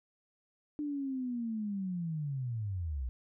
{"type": "linear sweep", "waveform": "sine", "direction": "down", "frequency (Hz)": [300, 58.27], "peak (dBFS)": -33, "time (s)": [0.79, 3.09], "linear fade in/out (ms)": 0, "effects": []}